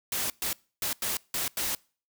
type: noise bursts at uneven times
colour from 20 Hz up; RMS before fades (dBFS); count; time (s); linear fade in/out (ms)
white; -30; 6; 0.12-0.3 / 0.42-0.53 / 0.82-0.93 / 1.02-1.17 / 1.34-1.48 / 1.57-1.75; 2
effects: noise-tail reverb RT60 0.4 s tail -25 dB re dry